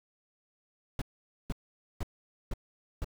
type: noise bursts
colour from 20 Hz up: brown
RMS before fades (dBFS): -32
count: 5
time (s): 0.99-3.045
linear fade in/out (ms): 2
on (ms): 27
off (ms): 480
effects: none